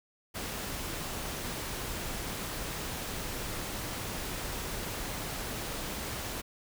pink noise, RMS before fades -37 dBFS, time 0.34-6.42 s, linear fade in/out 20 ms, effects none

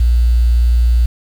sine tone with quantisation, 59.1 Hz, A#1, 24 cents sharp, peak -8 dBFS, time 0-1.06 s, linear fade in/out 5 ms, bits 6, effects none

